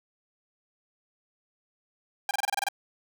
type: tone bursts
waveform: sawtooth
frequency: 800 Hz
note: G5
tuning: 35 cents sharp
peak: -21 dBFS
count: 9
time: 2.29-2.686 s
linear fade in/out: 2 ms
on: 20 ms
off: 27 ms
effects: none